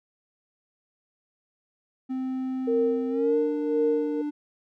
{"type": "tone with pitch glide", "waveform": "triangle", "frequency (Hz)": [260, 295.2], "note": ["C4", "D4"], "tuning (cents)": [-11, 9], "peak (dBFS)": -25, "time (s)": [2.09, 4.31], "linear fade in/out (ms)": 20, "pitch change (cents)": 220, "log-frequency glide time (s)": [3.09, 3.37]}
{"type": "tone with tremolo", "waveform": "sine", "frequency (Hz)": 461.7, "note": "A#4", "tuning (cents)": -17, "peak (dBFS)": -20, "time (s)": [2.67, 4.22], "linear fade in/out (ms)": 10, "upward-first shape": "sine", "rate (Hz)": 1.9, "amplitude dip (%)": 70}
{"effects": []}